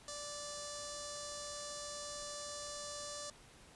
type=tone with notch filter; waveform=5% pulse; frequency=585 Hz; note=D5; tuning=7 cents flat; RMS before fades=-45 dBFS; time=0.08-3.3 s; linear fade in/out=2 ms; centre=2400 Hz; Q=0.63; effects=pink hiss -60 dBFS RMS until 3.75 s + resampled to 24000 Hz